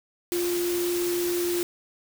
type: tone in noise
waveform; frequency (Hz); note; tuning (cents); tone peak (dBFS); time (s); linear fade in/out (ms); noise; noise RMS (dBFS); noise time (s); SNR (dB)
sine; 350; F4; +4; -24; 0.32-1.63; 0; white; -33; 0.32-1.63; +6
effects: none